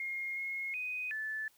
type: tone with pitch steps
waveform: sine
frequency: 2139 / 2160 / 2499 / 1745 Hz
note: C7 / C#7 / D#7 / A6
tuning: +38 / -45 / +7 / -15 cents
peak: -35 dBFS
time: 0-1.48 s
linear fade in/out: 2 ms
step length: 370 ms
effects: white hiss -67 dBFS RMS until 1.57 s